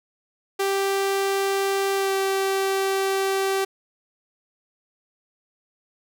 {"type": "tone with pitch glide", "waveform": "sawtooth", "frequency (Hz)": [392, 387.7], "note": ["G4", "G4"], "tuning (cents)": [0, -19], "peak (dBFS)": -17, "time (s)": [0.59, 3.65], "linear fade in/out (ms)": 10, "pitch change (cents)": -19, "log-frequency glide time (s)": [1.95, 2.13], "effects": []}